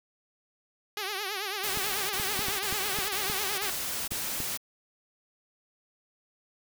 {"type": "tone with vibrato", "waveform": "5% pulse", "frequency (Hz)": 400, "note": "G4", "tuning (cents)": 35, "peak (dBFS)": -20, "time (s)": [0.97, 3.7], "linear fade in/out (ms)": 2, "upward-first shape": "triangle", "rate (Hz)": 9.1, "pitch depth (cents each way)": 150}
{"type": "noise bursts", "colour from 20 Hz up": "white", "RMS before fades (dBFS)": -33, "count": 6, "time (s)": [1.63, 4.575], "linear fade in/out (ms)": 10, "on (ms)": 470, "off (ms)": 25}
{"type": "clicks", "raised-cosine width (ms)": 3, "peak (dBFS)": -24, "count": 9, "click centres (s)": [1.773, 2.199, 2.392, 2.484, 2.726, 2.987, 3.299, 4.12, 4.403]}
{"effects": []}